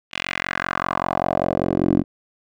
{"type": "tone with band-pass filter sweep", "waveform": "10% pulse", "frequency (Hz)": 45.13, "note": "F#1", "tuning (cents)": -42, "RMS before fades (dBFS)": -22, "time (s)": [0.11, 2.04], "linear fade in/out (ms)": 50, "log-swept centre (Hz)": [2900, 280], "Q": 2.6, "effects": []}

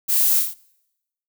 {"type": "noise with echo", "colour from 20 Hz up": "violet", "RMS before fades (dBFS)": -20, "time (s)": [0.08, 0.41], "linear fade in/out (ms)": 20, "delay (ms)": 27, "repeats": 5, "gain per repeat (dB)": -3, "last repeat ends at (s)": 0.545, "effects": ["noise-tail reverb RT60 0.9 s tail -25 dB re dry"]}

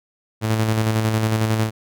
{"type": "tone with tremolo", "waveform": "sawtooth", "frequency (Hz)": 110, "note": "A2", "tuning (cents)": 0, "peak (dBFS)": -12, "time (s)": [0.41, 1.71], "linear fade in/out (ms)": 50, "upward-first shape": "square", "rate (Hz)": 11, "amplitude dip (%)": 35, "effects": []}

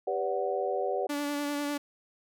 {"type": "chord", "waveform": "sine", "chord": "G major seventh", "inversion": "none", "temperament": "equal with one note detuned", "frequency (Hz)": [392, 493.9, 574.9, 740], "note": ["G4", "B4", "D5", "F#5"], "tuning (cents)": [0, 0, -37, 0], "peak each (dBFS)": -33, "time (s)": [0.07, 1.07], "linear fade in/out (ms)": 5}
{"type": "tone with vibrato", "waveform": "sawtooth", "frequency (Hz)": 289.5, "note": "D4", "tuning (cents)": -25, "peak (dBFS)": -26, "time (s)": [1.09, 1.78], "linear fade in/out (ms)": 10, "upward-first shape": "sine", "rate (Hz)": 10, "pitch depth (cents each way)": 19}
{"effects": []}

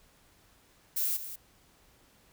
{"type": "noise with echo", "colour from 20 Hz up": "violet", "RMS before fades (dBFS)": -30, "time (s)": [0.96, 1.17], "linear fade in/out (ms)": 10, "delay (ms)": 190, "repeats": 1, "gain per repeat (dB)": -11, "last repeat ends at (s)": 1.36, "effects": ["pink hiss -63 dBFS RMS until 2.32 s"]}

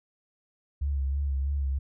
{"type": "tone with vibrato", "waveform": "sine", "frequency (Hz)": 69.3, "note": "C#2", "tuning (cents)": 0, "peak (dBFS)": -25, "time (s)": [0.81, 1.79], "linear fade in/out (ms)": 10, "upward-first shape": "sine", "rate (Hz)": 3.1, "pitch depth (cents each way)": 48, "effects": []}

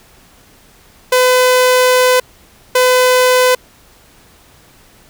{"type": "tone bursts at uneven times", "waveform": "sawtooth", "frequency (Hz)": 505, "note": "B4", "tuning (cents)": 39, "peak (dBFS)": -4, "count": 2, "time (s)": [[1.12, 2.2], [2.75, 3.55]], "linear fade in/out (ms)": 5, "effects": ["pink hiss -46 dBFS RMS until 5.09 s"]}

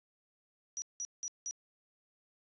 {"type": "tone bursts", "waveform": "sine", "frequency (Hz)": 5830, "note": "F#8", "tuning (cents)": -26, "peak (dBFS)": -36, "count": 4, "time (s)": [0.77, 1.51], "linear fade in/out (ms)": 0, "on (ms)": 50, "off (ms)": 180, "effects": ["resampled to 16000 Hz", "12-bit"]}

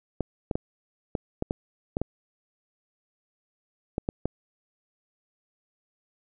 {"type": "clicks", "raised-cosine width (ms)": 2, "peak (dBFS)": -13, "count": 11, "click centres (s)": [0.207, 0.512, 0.555, 1.152, 1.424, 1.509, 1.969, 2.016, 3.981, 4.089, 4.256], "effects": []}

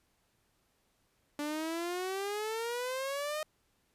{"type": "exponential sweep", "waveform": "sawtooth", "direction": "up", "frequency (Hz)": [290.6, 622.3], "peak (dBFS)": -30, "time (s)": [1.39, 3.43], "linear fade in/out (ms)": 2, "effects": ["pink hiss -74 dBFS RMS until 3.94 s", "resampled to 32000 Hz"]}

